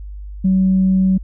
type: tone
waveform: sine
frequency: 188.7 Hz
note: F#3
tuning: 34 cents sharp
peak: -10 dBFS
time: 0.44-1.18 s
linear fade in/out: 10 ms
effects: tanh soft clip ceiling -6 dBFS + added 50 Hz sine -28 dBFS peak until 1.23 s